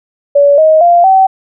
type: tone with pitch steps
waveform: sine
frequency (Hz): 570 / 628.8 / 693.7 / 765.3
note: C#5 / D#5 / F5 / G5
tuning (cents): +48 / +18 / -12 / -42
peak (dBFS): -3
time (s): 0.35-1.27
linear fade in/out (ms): 10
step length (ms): 230
effects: none